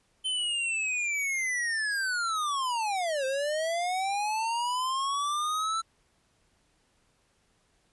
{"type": "linear two-way sweep", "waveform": "square", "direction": "down then up", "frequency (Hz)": [3085, 520, 1339], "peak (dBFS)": -28, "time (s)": [0.24, 5.82], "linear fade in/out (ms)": 20, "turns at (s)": 3.25, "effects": ["pink hiss -69 dBFS RMS until 7.92 s", "resampled to 24000 Hz"]}